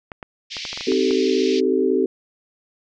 clicks, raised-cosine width 0.5 ms, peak -18 dBFS, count 9, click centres 0.118 / 0.228 / 0.568 / 0.652 / 0.73 / 0.775 / 0.809 / 0.919 / 1.109 s
white band-pass noise, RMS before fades -32 dBFS, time 0.5-1.61 s, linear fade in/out 20 ms, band 2100 to 5500 Hz, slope 48 dB/octave
sine chord, A half-diminished seventh, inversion first, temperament equal with one note detuned, 261.6 / 311.1 / 383.7 / 440 Hz, C4 / Eb4 / G4 / A4, 0 / 0 / -37 / 0 cents, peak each -22 / -25 / -19 / -22 dBFS, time 0.87-2.06 s, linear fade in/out 5 ms
effects none

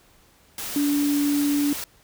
sine tone in noise, 288.6 Hz, D4, 30 cents flat, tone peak -19 dBFS, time 0.76-1.73 s, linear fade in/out 2 ms, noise white, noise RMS -32 dBFS, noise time 0.58-1.84 s, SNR +10 dB, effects pink hiss -57 dBFS RMS until 2.03 s

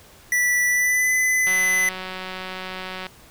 square tone with pitch glide, 1964 to 2015 Hz, B6 to B6, -10 to +34 cents, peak -18 dBFS, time 0.32-1.89 s, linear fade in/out 2 ms, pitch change +44 cents, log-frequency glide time 0.68-1.12 s
click train, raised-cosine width 0.3 ms, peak -16 dBFS, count 298, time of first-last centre 1.47-3.067 s, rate 186 Hz
effects pink hiss -49 dBFS RMS until 3.3 s

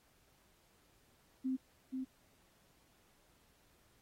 sine tone with echo, 260.6 Hz, C4, 7 cents flat, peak -33 dBFS, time 1.44-1.57 s, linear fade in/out 20 ms, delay 480 ms, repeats 1, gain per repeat -4 dB, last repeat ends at 2.05 s, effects pink hiss -71 dBFS RMS until 4.01 s + AAC 48 kbps

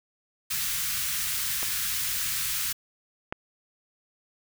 white band-stop noise, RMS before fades -29 dBFS, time 0.5-2.73 s, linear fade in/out 10 ms, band 160 to 1300 Hz, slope 24 dB/octave
clicks, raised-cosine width 0.5 ms, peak -18 / -15 dBFS, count 2, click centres 1.63 / 3.325 s
effects none

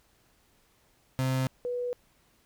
35% pulse / sine tone pair in turn, 130.81 / 489.9 Hz, C3 / B4, 0 / -14 cents, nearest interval octave + major seventh, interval 2286 cents, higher second, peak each -24 / -29 dBFS, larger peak first, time 1.19-1.47 / 1.65-1.93 s, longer neither, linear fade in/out 0 ms, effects pink hiss -66 dBFS RMS until 2.45 s

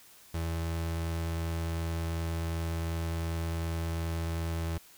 35% pulse tone, 82.7 Hz, E2, 6 cents sharp, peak -29 dBFS, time 0.34-4.78 s, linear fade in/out 5 ms, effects white hiss -56 dBFS RMS until 4.97 s

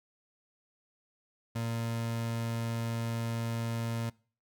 30% pulse tone, 115.5 Hz, A#2, 16 cents flat, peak -29 dBFS, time 1.55-4.1 s, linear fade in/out 10 ms, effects noise-tail reverb RT60 0.4 s tail -23 dB re dry

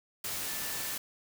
sine tone in noise, 1760 Hz, A6, in tune, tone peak -47 dBFS, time 0.46-0.95 s, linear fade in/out 5 ms, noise white, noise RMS -36 dBFS, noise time 0.24-0.98 s, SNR -14 dB, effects none

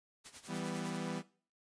white noise with tremolo, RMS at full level -49 dBFS, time 0.24-0.98 s, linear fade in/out 20 ms, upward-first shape sine, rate 9.9 Hz, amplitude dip 80%
sawtooth chord, E minor, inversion none, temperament equal with one note detuned, 164.81 / 196 / 248.4 Hz, E3 / G3 / B3, 0 / 0 / +10 cents, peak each -38 dBFS, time 0.47-1.23 s, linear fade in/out 50 ms
effects noise-tail reverb RT60 0.4 s tail -18 dB re dry + resampled to 22050 Hz

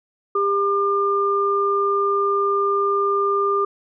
sine tone pair together, 400.5 / 1200 Hz, G4 / D6, +37 / +37 cents, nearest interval octave + perfect fifth, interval 1900 cents, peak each -20 / -19 dBFS, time 0.35-3.65 s, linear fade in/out 5 ms, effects none

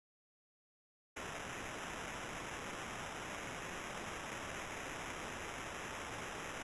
violet noise with sample-and-hold, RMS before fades -45 dBFS, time 1.16-6.63 s, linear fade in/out 10 ms, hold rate 4410 Hz, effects resampled to 24000 Hz

